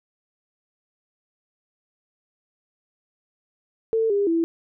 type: tone with pitch steps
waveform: sine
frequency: 448.2 / 403.6 / 331.6 Hz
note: A4 / G#4 / E4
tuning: +32 / -49 / +10 cents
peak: -18 dBFS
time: 3.93-4.44 s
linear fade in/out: 0 ms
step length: 170 ms
effects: none